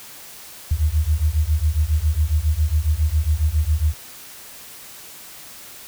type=beating tone pair; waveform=sine; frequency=73.42 / 80.72 Hz; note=D2 / E2; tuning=0 / -36 cents; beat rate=7.3 Hz; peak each=-19 dBFS; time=0.71-3.94 s; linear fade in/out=5 ms; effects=white hiss -40 dBFS RMS until 5.87 s